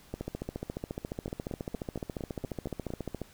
two click trains, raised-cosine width 2 ms, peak -21 / -23 dBFS, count 45 / 8, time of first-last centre 0.14-3.217 / 1.28-2.904 s, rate 14.3 / 4.31 Hz, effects pink hiss -57 dBFS RMS until 3.33 s

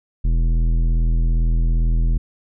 triangle tone with tanh clipping, 41.2 Hz, E1, in tune, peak -16 dBFS, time 0.24-2.18 s, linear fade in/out 10 ms, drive 16 dB, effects none

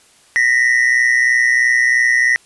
triangle tone pair together, 1852.5 / 1975.5 Hz, A#6 / B6, -11 / 0 cents, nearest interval minor second, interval 111 cents, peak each -12 dBFS, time 0.36-2.36 s, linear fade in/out 0 ms, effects white hiss -50 dBFS RMS until 2.45 s + resampled to 24000 Hz

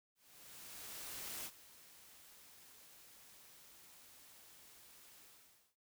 white noise with ADSR envelope, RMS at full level -45 dBFS, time 0.15-5.76 s, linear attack 1300 ms, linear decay 56 ms, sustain -16 dB, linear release 520 ms, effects none

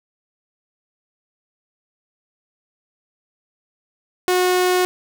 sawtooth tone, 363.9 Hz, F#4, 29 cents flat, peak -11 dBFS, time 4.28-4.85 s, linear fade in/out 0 ms, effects none

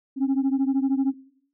sine beating tone pair, 266 / 279 Hz, C4 / C#4, +29 / +11 cents, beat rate 13 Hz, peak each -20 / -22 dBFS, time 0.16-1.14 s, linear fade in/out 50 ms, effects noise-tail reverb RT60 0.6 s tail -19 dB re dry + tanh soft clip ceiling -17 dBFS

